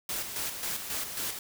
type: noise with tremolo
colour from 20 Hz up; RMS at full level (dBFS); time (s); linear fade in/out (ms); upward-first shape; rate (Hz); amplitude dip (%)
white; -33; 0.09-1.39; 2; square; 3.7; 50
effects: none